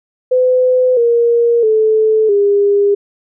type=tone with pitch steps; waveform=sine; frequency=507 / 470.3 / 436.3 / 404.7 Hz; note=B4 / A#4 / A4 / G#4; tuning=+45 / +15 / -15 / -45 cents; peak=-8 dBFS; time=0.31-2.95 s; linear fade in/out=10 ms; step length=660 ms; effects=none